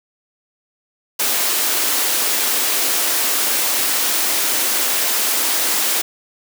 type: high-pass noise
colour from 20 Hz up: white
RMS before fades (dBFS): -18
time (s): 1.19-6.02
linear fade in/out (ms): 10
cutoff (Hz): 250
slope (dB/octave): 24
effects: none